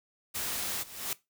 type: noise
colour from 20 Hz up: white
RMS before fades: -34 dBFS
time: 0.34-0.84 s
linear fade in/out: 20 ms
type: noise with exponential growth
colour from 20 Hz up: white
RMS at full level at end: -31 dBFS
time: 0.57-1.13 s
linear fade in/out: 1 ms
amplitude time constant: 120 ms
effects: noise-tail reverb RT60 0.2 s tail -19 dB re dry